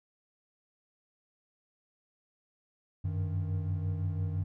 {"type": "tone cluster", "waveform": "triangle", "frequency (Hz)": [93.7, 99.6, 155.2], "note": ["F#2", "G2", "D#3"], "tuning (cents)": [22, 28, -4], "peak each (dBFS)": [-29, -38, -35], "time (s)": [3.04, 4.44], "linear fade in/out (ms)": 10, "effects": []}